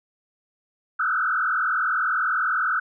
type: tone with frequency modulation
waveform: sine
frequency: 1400 Hz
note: F6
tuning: 4 cents sharp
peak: -20 dBFS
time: 0.99-2.8 s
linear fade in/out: 10 ms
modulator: 40 Hz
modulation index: 3.6
effects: none